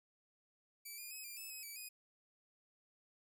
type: tone with pitch steps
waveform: 5% pulse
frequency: 2314 / 2423 / 2552 / 2392 / 2604 / 2550 / 2306 / 2490 Hz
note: D7 / D#7 / D#7 / D7 / E7 / D#7 / D7 / D#7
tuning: -26 / -47 / +43 / +31 / -22 / +42 / -32 / +1 cents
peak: -38 dBFS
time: 0.85-1.89 s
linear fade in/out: 10 ms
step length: 130 ms
effects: none